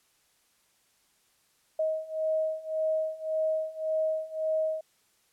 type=beating tone pair; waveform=sine; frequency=630 / 631.8 Hz; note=D#5 / D#5; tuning=+21 / +26 cents; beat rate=1.8 Hz; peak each=-31 / -29 dBFS; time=1.79-4.81 s; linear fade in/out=5 ms; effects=white hiss -68 dBFS RMS until 5.32 s + low-pass 12000 Hz 12 dB/octave